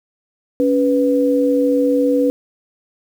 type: tone pair together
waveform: sine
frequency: 279.7 / 493.9 Hz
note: C#4 / B4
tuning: +16 / 0 cents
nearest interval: minor seventh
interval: 984 cents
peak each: -15 dBFS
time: 0.6-2.3 s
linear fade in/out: 0 ms
effects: 7-bit